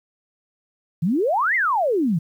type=exponential two-way sweep; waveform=sine; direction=up then down; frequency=149.3 to 2136 to 149.3 Hz; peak=-17 dBFS; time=1.02-2.19 s; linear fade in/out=10 ms; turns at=1.55 s; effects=9-bit